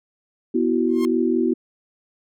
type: chord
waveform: sine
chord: B suspended fourth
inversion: none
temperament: equal with one note detuned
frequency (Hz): 246.9 / 329.6 / 374.3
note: B3 / E4 / F#4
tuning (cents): 0 / 0 / +20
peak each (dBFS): -21 / -21 / -22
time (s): 0.54-1.54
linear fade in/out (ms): 10
type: tone with exponential growth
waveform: sawtooth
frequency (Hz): 1065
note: C6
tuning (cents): +30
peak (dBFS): -24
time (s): 0.87-1.05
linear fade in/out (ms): 0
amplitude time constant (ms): 38
effects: none